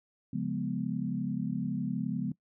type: chord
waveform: sine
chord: C# dominant seventh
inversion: none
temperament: equal with one note detuned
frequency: 138.59 / 176.03 / 207.7 / 246.9 Hz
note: C#3 / E#3 / G#3 / B3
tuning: 0 / +14 / 0 / 0 cents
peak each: -37 / -35 / -35 / -35 dBFS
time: 0.33-2.32 s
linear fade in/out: 5 ms
effects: noise-tail reverb RT60 0.1 s tail -20 dB re dry